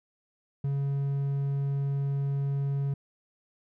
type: tone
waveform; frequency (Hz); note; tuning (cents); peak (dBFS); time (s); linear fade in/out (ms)
triangle; 139.4; C#3; +10; -24; 0.64-2.94; 5
effects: none